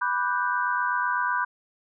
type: chord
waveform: sine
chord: G major seventh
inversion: first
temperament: equal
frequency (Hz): 987.8 / 1174.7 / 1480 / 1568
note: B5 / D6 / F#6 / G6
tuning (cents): 0 / 0 / 0 / 0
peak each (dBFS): -26 / -31 / -29 / -29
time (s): 0.01-1.45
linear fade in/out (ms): 10
effects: none